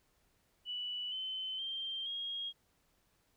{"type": "tone with pitch steps", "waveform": "sine", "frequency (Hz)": [2960, 3059, 3161, 3267], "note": ["F#7", "G7", "G7", "G#7"], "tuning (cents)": [0, -43, 14, -29], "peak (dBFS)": -37, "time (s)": [0.65, 2.53], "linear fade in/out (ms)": 50, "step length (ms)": 470, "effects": ["pink hiss -74 dBFS RMS until 3.36 s"]}